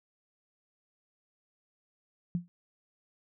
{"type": "tone with exponential decay", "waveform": "sine", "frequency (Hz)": 174.3, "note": "F3", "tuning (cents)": -3, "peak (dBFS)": -24, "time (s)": [2.35, 2.48], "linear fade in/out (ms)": 0, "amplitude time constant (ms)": 28, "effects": []}